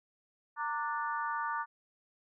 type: harmonic tone with a mistuned harmonic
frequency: 293.7 Hz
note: D4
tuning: in tune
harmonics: 3 / 4 / 5 / 6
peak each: -36 / -36 / -39 / -44 dBFS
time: 0.56-1.66 s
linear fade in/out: 50 ms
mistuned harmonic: 3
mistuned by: +68 cents
effects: none